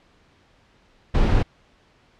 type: noise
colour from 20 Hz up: brown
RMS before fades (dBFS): -17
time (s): 1.14-1.43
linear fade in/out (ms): 10
effects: pink hiss -58 dBFS RMS until 2.19 s + low-pass 4000 Hz 12 dB/octave